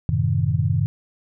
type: chord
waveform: sine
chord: F# diminished seventh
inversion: none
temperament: equal with one note detuned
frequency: 92.5 / 110 / 129.68 / 155.56 Hz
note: F#2 / A2 / C3 / Eb3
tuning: 0 / 0 / -15 / 0 cents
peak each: -23 dBFS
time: 0.09-0.86 s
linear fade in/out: 0 ms
effects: none